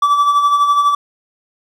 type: tone with tremolo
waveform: triangle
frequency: 1156 Hz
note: D6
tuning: 28 cents flat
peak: -6 dBFS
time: 0.02-0.95 s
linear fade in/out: 5 ms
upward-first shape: sine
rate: 12 Hz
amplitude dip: 50%
effects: none